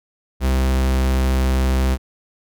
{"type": "tone", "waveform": "45% pulse", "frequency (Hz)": 65.2, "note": "C2", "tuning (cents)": -5, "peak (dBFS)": -15, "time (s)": [0.4, 1.98], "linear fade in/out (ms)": 50, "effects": []}